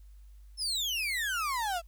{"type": "exponential sweep", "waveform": "35% pulse", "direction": "down", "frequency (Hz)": [5400, 651], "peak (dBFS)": -28, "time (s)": [0.57, 1.82], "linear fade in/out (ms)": 50, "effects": ["added 50 Hz sine -49 dBFS peak until 1.87 s", "white hiss -72 dBFS RMS until 1.87 s"]}